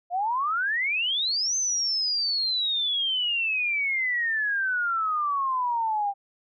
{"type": "exponential two-way sweep", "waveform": "sine", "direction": "up then down", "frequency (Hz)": [685, 6272, 788], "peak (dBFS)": -23, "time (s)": [0.1, 6.14], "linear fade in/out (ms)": 50, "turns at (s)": 1.56, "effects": []}